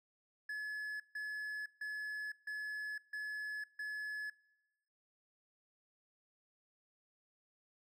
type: tone bursts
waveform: triangle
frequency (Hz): 1708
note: G#6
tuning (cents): +48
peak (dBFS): -37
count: 6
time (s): 0.49-4.3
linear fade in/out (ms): 5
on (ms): 510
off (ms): 150
effects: noise-tail reverb RT60 1.0 s tail -25 dB re dry